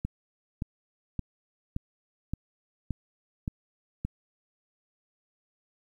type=click train; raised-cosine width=5 ms; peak=-18 dBFS; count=8; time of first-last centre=0.05-4.05 s; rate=1.75 Hz; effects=10-bit